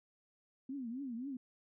sine tone with vibrato, 253.2 Hz, B3, 43 cents sharp, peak -39 dBFS, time 0.69-1.37 s, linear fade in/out 5 ms, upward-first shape triangle, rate 3.8 Hz, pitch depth 230 cents each way, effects none

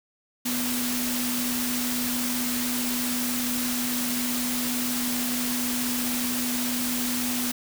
sine tone in noise, 245.7 Hz, B3, 9 cents flat, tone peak -28 dBFS, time 0.45-7.52 s, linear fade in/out 10 ms, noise white, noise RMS -29 dBFS, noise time 0.45-7.52 s, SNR -2 dB, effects none

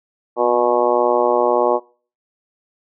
harmonic tone with a mistuned harmonic, 121.3 Hz, B2, 31 cents flat, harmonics 2 / 3 / 4 / 5 / 6 / 7 / 8 / 9, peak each -30 / -20 / -19 / -19 / -25 / -21 / -26 / -24 dBFS, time 0.36-1.8 s, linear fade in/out 50 ms, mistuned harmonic 2, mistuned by +47 cents, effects noise-tail reverb RT60 0.4 s tail -22 dB re dry

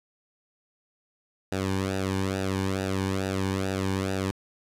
sawtooth tone with flanger, 95.8 Hz, G2, 39 cents flat, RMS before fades -28 dBFS, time 1.52-4.31 s, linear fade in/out 0 ms, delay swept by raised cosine 0.92 to 1.55 ms, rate 2.3 Hz, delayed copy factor -0.8, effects low-pass 11000 Hz 12 dB/octave

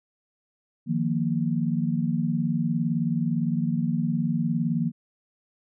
sine chord, Eb suspended second, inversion none, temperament just, 155.56 / 175.01 / 233.3 Hz, Eb3 / F3 / Bb3, 0 / +4 / +2 cents, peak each -27 / -27 / -26 dBFS, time 0.86-4.92 s, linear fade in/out 50 ms, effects none

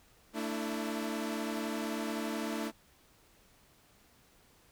sawtooth chord, A suspended fourth, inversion none, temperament equal with one note detuned, 223.6 / 293.7 / 329.6 Hz, A3 / D4 / E4, +28 / 0 / 0 cents, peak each -33 / -35 / -36 dBFS, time 0.33-2.72 s, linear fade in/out 50 ms, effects pink hiss -64 dBFS RMS until 4.71 s

